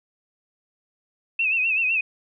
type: tone with vibrato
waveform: sine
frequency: 2612 Hz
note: E7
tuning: 17 cents flat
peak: -19 dBFS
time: 1.39-2.01 s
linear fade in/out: 5 ms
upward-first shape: sine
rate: 7.9 Hz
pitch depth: 84 cents each way
effects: none